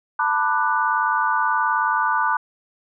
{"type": "chord", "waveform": "sine", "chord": "B minor seventh", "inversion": "third", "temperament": "just", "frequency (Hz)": [889, 987.8, 1185.3, 1481.6], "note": ["A5", "B5", "D6", "F#6"], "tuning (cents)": [18, 0, 16, 2], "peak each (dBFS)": -23, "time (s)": [0.19, 2.37], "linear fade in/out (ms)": 5, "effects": []}